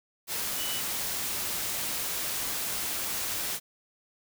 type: tone in noise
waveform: sine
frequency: 2965 Hz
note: F#7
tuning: 3 cents sharp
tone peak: -36 dBFS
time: 0.56-0.82 s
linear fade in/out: 50 ms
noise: white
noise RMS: -32 dBFS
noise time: 0.27-3.6 s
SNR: -7 dB
effects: none